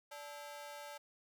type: ring-modulated tone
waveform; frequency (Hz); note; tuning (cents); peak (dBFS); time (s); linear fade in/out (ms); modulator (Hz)
sawtooth; 728; F#5; -28; -40; 0.11-0.98; 10; 147
effects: none